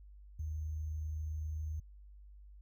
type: tone with sample-and-hold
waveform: sine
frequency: 77.6 Hz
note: D#2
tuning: 4 cents flat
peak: -36 dBFS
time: 0.39-1.8 s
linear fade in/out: 5 ms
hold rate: 6300 Hz
effects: added 50 Hz sine -52 dBFS peak until 2.61 s